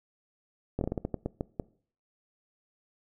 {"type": "slowing click train", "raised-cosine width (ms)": 2, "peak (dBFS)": -17, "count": 11, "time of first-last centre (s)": [0.79, 1.598], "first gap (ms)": 22, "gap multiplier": 1.27, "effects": ["noise-tail reverb RT60 0.5 s tail -22 dB re dry"]}